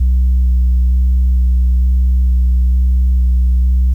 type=tone with vibrato; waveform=sine; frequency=62.5 Hz; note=B1; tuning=21 cents sharp; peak=-6 dBFS; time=0-3.94 s; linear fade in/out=10 ms; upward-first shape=square; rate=1.1 Hz; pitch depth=12 cents each way; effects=tanh soft clip ceiling -7 dBFS + 8-bit